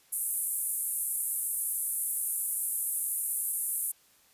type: band-pass noise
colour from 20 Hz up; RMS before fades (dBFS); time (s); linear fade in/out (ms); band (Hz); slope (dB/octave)
pink; -32; 0.12-3.92; 10; 9200 to 13000; 48
effects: white hiss -63 dBFS RMS until 4.33 s + resampled to 32000 Hz